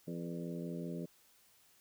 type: harmonic tone with a mistuned harmonic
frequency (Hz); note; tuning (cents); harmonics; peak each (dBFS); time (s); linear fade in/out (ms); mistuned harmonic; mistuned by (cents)
85.3; F2; -40; 2 / 3 / 4 / 5 / 6 / 7; -41 / -45 / -47 / -49 / -51 / -52; 0.07-1.06; 10; 6; -44
effects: white hiss -67 dBFS RMS until 1.8 s